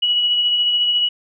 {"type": "tone with tremolo", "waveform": "sine", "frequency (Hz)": 2927, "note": "F#7", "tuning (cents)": -19, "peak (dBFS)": -13, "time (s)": [0.02, 1.09], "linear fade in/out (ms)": 10, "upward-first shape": "sine", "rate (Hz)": 14, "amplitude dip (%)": 30, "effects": []}